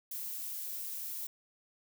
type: noise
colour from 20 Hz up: violet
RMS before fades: -40 dBFS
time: 0.11-1.27 s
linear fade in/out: 5 ms
effects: none